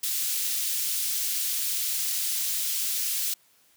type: high-pass noise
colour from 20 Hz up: white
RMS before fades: -28 dBFS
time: 0.03-3.34 s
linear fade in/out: 5 ms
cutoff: 3300 Hz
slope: 12 dB/octave
effects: white hiss -62 dBFS RMS until 3.76 s + high-pass 80 Hz 12 dB/octave